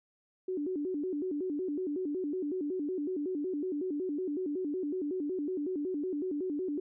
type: tone with vibrato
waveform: sine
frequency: 329.6 Hz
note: E4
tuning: in tune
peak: -31 dBFS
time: 0.48-6.8 s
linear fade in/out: 5 ms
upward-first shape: square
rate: 5.4 Hz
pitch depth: 210 cents each way
effects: none